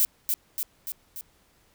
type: noise with echo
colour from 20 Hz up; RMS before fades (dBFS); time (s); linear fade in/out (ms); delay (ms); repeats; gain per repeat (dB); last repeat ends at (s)
violet; -21; 0-0.05; 0; 290; 4; -4; 1.21
effects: pink hiss -63 dBFS RMS until 1.74 s